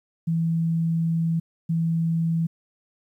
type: tone pair in turn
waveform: sine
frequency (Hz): 164.81 / 164.81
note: E3 / E3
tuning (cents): 0 / 0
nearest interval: unison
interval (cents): 0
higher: neither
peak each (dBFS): -20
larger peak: neither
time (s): 0.27-1.4 / 1.69-2.47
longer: first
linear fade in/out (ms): 10
effects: 10-bit